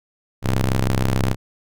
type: ring-modulated tone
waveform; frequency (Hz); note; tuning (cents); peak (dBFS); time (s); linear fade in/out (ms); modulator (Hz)
sawtooth; 65.41; C2; 0; -10; 0.42-1.36; 50; 46.1
effects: none